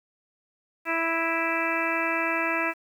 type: harmonic tone with a mistuned harmonic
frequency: 329.6 Hz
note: E4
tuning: in tune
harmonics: 1 / 2 / 3 / 4 / 5 / 6 / 7 / 8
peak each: -32 / -32 / -32 / -32 / -32 / -32 / -32 / -32 dBFS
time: 0.85-2.74 s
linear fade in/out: 50 ms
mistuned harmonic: 7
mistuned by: +28 cents
effects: 9-bit